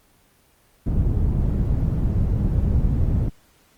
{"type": "low-pass noise", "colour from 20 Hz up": "white", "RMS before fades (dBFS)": -20, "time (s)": [0.86, 3.29], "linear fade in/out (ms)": 5, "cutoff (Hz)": 100, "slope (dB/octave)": 12, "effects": ["pink hiss -58 dBFS RMS until 3.77 s", "Opus 24 kbps"]}